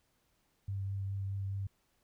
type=tone with vibrato; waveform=sine; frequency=98 Hz; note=G2; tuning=in tune; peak=-34 dBFS; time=0.68-1.67 s; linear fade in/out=5 ms; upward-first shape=triangle; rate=4.8 Hz; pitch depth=15 cents each way; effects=pink hiss -75 dBFS RMS until 2.03 s